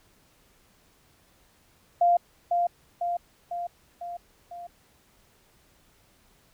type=tone with echo; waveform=sine; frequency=697 Hz; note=F5; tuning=4 cents flat; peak=-17 dBFS; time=2.01-2.17 s; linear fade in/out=5 ms; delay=500 ms; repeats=5; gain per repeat=-4 dB; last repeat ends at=4.67 s; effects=pink hiss -62 dBFS RMS until 6.53 s